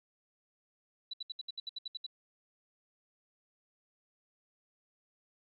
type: tone bursts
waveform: sine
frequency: 3951 Hz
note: B7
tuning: in tune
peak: -37 dBFS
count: 11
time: 1.11-2.065 s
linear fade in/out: 5 ms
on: 25 ms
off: 68 ms
effects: 13-bit